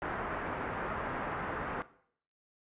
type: low-pass noise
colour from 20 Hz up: white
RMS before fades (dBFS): -37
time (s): 0.02-1.82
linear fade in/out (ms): 0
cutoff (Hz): 1600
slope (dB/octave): 24
effects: noise-tail reverb RT60 0.6 s tail -17 dB re dry + resampled to 8000 Hz